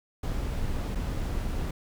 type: noise with dropouts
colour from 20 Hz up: brown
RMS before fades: -30 dBFS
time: 0.23-1.71 s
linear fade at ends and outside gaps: 5 ms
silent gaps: 0.95-0.954 s
effects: none